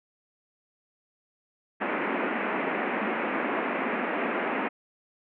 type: band-pass noise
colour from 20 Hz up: pink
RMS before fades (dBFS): -29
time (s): 1.8-4.69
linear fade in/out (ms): 20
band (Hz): 210 to 2500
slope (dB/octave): 48
effects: none